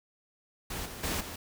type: noise with level steps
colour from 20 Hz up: pink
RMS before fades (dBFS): -37 / -43 / -32 / -41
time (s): 0.7-1.36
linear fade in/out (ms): 5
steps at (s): 0.85 / 1.03 / 1.2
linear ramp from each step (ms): 10
effects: none